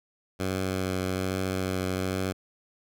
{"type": "tone with vibrato", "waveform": "10% pulse", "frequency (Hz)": 93.7, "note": "F#2", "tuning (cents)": 22, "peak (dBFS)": -19, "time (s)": [0.39, 2.33], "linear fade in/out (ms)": 20, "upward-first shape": "triangle", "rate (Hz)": 1.2, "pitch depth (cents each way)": 16, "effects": []}